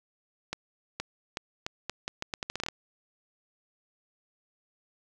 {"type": "accelerating click train", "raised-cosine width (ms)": 0.2, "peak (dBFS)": -15, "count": 15, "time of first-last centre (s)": [0.53, 2.686], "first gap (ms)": 470, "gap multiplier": 0.79, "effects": []}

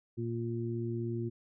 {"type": "harmonic tone", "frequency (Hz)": 116.54, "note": "A#2", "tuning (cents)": 0, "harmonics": [1, 2, 3], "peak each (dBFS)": [-35, -39, -37], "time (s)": [0.17, 1.3], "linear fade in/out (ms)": 20, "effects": []}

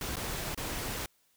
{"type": "noise with dropouts", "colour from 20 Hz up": "pink", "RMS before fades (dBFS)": -36, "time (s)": [0.01, 1.06], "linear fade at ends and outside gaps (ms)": 2, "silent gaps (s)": [[0.158, 0.167], [0.547, 0.575]], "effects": ["white hiss -70 dBFS RMS until 1.36 s"]}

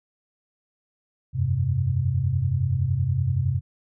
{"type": "chord", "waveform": "sine", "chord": "F suspended second", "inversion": "none", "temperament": "equal", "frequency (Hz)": [87.31, 98, 130.81], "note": ["F2", "G2", "C3"], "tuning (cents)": [0, 0, 0], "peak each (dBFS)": [-27, -25, -23], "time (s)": [1.33, 3.61], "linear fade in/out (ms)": 50, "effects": []}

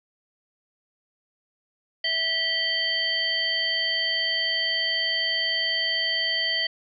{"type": "harmonic tone with a mistuned harmonic", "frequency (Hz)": 652, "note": "E5", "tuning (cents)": -19, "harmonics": [1, 3, 5, 7], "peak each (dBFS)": [-37, -27, -26, -28], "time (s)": [2.04, 6.67], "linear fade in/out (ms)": 5, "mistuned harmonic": 5, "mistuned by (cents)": -69, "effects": []}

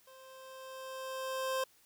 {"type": "tone with level ramp", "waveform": "25% pulse", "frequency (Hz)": 525, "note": "C5", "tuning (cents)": 6, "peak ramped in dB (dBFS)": [-51, -27], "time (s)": [0.07, 1.64], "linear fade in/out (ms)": 5, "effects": ["white hiss -66 dBFS RMS until 1.85 s"]}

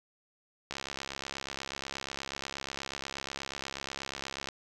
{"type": "click train", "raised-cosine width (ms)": 0.2, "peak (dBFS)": -19, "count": 259, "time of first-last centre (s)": [0.71, 4.487], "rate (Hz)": 68.3, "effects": []}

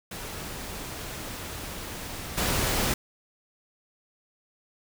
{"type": "noise with level steps", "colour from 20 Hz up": "pink", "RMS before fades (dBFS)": [-37, -26], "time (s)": [0.11, 2.94], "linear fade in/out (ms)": 5, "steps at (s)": 2.37, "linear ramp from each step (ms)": 10, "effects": []}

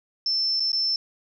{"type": "tone with dropouts", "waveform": "sine", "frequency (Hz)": 5320, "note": "E8", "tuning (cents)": 15, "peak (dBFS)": -21, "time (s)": [0.26, 0.96], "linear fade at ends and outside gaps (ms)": 2, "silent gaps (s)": [[0.598, 0.603], [0.719, 0.729]], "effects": []}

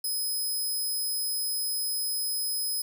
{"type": "tone", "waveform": "5% pulse", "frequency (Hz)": 5080, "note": "D#8", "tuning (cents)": 35, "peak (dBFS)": -22, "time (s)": [0.04, 2.82], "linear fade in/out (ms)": 5, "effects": []}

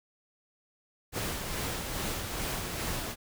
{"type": "noise with tremolo", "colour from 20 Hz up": "pink", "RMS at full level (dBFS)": -33, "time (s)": [1.12, 3.16], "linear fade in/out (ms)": 50, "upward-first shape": "sine", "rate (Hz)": 2.4, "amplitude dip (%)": 35, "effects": []}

